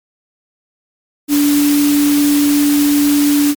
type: tone in noise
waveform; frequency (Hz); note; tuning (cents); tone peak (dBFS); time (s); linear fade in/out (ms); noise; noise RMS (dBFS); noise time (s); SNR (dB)
sine; 290; D4; -22; -9; 1.28-3.55; 50; white; -21; 1.28-3.55; +9
effects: MP3 96 kbps